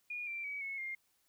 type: tone with pitch steps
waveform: sine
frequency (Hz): 2439 / 2355 / 2273 / 2194 / 2118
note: D#7 / D7 / C#7 / C#7 / C7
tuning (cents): -35 / +4 / +43 / -18 / +21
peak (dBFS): -38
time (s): 0.1-0.95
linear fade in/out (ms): 5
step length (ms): 170
effects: white hiss -75 dBFS RMS until 1.28 s